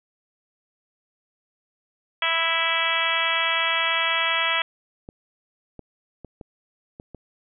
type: harmonic tone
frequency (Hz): 329.6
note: E4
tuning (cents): 0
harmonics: 2 / 3 / 4 / 5 / 6 / 7 / 8 / 9 / 10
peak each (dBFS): -33 / -30 / -28 / -31 / -27 / -28 / -29 / -32 / -27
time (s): 2.22-4.62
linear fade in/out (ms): 2
type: clicks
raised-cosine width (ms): 2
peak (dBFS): -25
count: 6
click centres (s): 5.089 / 5.793 / 6.247 / 6.412 / 6.999 / 7.147
effects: none